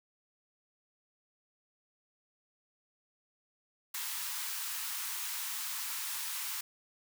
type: high-pass noise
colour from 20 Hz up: white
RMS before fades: -38 dBFS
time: 3.94-6.61 s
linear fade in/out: 5 ms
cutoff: 850 Hz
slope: 96 dB/octave
effects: none